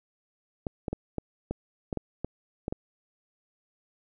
clicks, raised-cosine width 2 ms, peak -17 dBFS, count 10, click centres 0.668 / 0.882 / 0.93 / 1.183 / 1.51 / 1.928 / 1.973 / 2.246 / 2.681 / 2.725 s, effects none

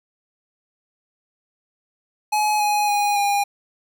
square tone with pitch steps, 846 / 833.9 / 821.9 / 810.1 Hz, G#5 / G#5 / G#5 / G#5, +32 / +7 / -18 / -43 cents, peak -18 dBFS, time 2.32-3.44 s, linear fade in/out 10 ms, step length 280 ms, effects none

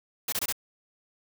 white noise bursts, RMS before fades -29 dBFS, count 4, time 0.28-0.525 s, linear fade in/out 5 ms, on 44 ms, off 23 ms, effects none

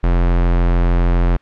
square tone, 43.52 Hz, F1, 5 cents flat, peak -12 dBFS, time 0.03-1.37 s, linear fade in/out 10 ms, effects white hiss -54 dBFS RMS until 1.41 s + low-pass 2000 Hz 12 dB/octave

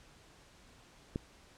click, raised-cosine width 3 ms, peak -21 dBFS, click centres 1.159 s, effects pink hiss -60 dBFS RMS until 1.57 s + low-pass 8000 Hz 12 dB/octave

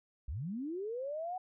sine linear sweep, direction up, 51.7 to 754 Hz, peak -36 dBFS, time 0.28-1.38 s, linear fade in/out 5 ms, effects none

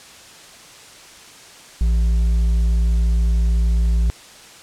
sine tone with hard clipping, 56.9 Hz, A#1, 41 cents flat, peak -15 dBFS, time 1.81-4.1 s, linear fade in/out 0 ms, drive 4 dB, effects white hiss -42 dBFS RMS until 4.62 s + low-pass 8000 Hz 12 dB/octave

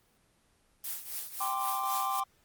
blue noise with tremolo, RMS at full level -35 dBFS, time 0.84-2.2 s, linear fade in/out 2 ms, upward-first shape triangle, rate 3.8 Hz, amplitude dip 80%
triangle chord, G suspended fourth, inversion none, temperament equal, 784 / 1046.5 / 1174.7 Hz, G5 / C6 / D6, 0 / 0 / 0 cents, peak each -32 dBFS, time 1.4-2.24 s, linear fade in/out 10 ms
effects pink hiss -68 dBFS RMS until 2.44 s + Opus 24 kbps

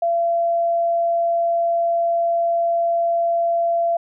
sine tone, 680 Hz, F5, 46 cents flat, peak -16 dBFS, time 0.02-3.97 s, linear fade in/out 5 ms, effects none

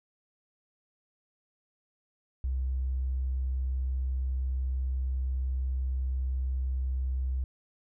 triangle tone with tanh clipping, 64.7 Hz, C2, 19 cents flat, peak -27 dBFS, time 2.44-7.44 s, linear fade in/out 0 ms, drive 3 dB, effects none

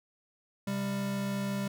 square tone pair together, 132.48 / 198.5 Hz, C3 / G3, +22 / +22 cents, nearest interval perfect fifth, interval 700 cents, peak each -39 / -32 dBFS, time 0.67-1.68 s, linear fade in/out 5 ms, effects none

